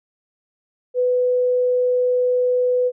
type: tone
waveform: sine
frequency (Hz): 498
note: B4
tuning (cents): +14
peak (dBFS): -15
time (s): 0.94-2.92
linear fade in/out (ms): 50
effects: none